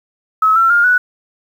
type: tone with pitch steps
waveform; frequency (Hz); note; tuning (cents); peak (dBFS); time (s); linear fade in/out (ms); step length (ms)
sine; 1288 / 1348.1 / 1411.1 / 1477; E6 / E6 / F6 / F#6; -41 / +38 / +17 / -3; -8; 0.42-0.98; 5; 140
effects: 7-bit